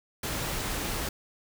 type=noise; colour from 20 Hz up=pink; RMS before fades=-32 dBFS; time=0.23-1.09 s; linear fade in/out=5 ms; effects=none